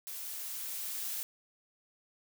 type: noise with level ramp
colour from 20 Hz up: blue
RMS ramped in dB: -42 to -37 dBFS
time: 0.07-1.23 s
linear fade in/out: 0 ms
effects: none